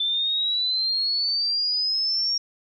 sine exponential sweep, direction up, 3520 to 5588 Hz, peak -21 dBFS, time 0-2.38 s, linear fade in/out 5 ms, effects none

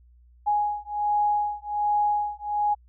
sine beating tone pair, 830.6 / 831.9 Hz, G#5 / G#5, 0 / +3 cents, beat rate 1.3 Hz, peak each -25 dBFS, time 0.46-2.75 s, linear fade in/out 20 ms, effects added 60 Hz sine -52 dBFS peak until 2.88 s

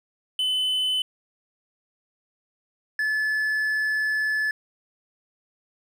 triangle tone pair in turn, 3024 / 1727.8 Hz, F#7 / A6, +37 / -32 cents, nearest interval minor seventh, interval 969 cents, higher first, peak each -20 dBFS, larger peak neither, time 0.39-1.02 / 2.99-4.51 s, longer second, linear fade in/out 2 ms, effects none

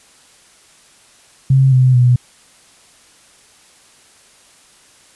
sine tone with pitch steps, 133.7 / 128.62 / 123.74 Hz, C3 / C3 / B2, +38 / -29 / +4 cents, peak -7 dBFS, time 1.5-2.16 s, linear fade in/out 5 ms, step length 220 ms, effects white hiss -48 dBFS RMS until 5.15 s + resampled to 24000 Hz

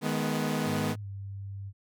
sawtooth chord, G# minor, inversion second, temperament equal with one note detuned, 155.56 / 210.8 / 246.9 Hz, D#3 / G#3 / B3, 0 / +26 / 0 cents, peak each -28 dBFS, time 0.01-0.96 s, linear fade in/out 50 ms
sine tone with pitch glide, 104.3 to 98.67 Hz, G#2 to G2, +8 to +12 cents, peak -36 dBFS, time 0.64-1.73 s, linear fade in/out 50 ms, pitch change -96 cents, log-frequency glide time 1-1.06 s
effects none

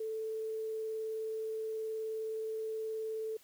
sine tone with vibrato, 440 Hz, A4, in tune, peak -35 dBFS, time 0-3.37 s, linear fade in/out 5 ms, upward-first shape triangle, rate 19 Hz, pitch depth 9 cents each way, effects white hiss -63 dBFS RMS until 3.43 s

